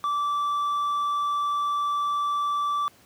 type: tone with hard clipping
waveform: sine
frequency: 1163 Hz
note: D6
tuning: 17 cents flat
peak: -24 dBFS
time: 0.04-2.88 s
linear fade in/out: 0 ms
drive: 3 dB
effects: pink hiss -56 dBFS RMS until 3.05 s + high-pass 100 Hz 12 dB/octave